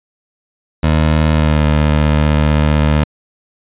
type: tone with pitch glide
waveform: 20% pulse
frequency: 78 to 75.65 Hz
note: D#2 to D#2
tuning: +5 to -48 cents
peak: -5 dBFS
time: 0.83-3.04 s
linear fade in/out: 5 ms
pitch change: -53 cents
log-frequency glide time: 1.33-1.62 s
effects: resampled to 8000 Hz